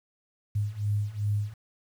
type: beating tone pair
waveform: sine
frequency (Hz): 102.1 / 104.7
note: G#2 / G#2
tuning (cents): -29 / +15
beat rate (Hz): 2.6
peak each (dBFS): -30 / -28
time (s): 0.55-1.54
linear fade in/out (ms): 10
effects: 9-bit